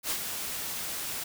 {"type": "noise with ADSR envelope", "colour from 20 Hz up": "white", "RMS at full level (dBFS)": -29, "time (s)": [0.03, 1.24], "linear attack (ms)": 70, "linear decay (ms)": 75, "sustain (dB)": -6, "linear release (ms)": 8, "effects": []}